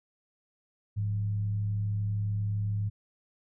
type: tone with frequency modulation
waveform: sine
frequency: 103.83 Hz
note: G#2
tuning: in tune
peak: -27 dBFS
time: 0.96-2.9 s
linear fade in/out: 20 ms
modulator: 72.7 Hz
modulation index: 0.29
effects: none